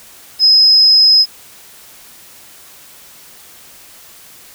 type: tone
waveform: sine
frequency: 5090 Hz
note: D#8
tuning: 39 cents sharp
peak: -5 dBFS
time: 0.39-1.26 s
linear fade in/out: 50 ms
effects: white hiss -40 dBFS RMS until 4.54 s